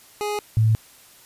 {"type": "tone pair in turn", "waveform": ["25% pulse", "sine"], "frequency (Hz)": [416.3, 110.5], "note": ["G#4", "A2"], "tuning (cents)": [4, 8], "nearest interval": "octave + major seventh", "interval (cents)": 2296, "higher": "first", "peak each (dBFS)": [-20, -14], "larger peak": "second", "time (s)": [[0.21, 0.39], [0.57, 0.75]], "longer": "neither", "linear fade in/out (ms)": 0, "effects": ["white hiss -50 dBFS RMS until 1.25 s", "resampled to 32000 Hz"]}